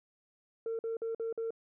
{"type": "tone bursts", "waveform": "sine", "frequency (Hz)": 454.4, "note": "A#4", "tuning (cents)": -44, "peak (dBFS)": -31, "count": 5, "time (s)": [0.66, 1.506], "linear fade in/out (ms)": 2, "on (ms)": 130, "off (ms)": 49, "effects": ["tanh soft clip ceiling -30 dBFS"]}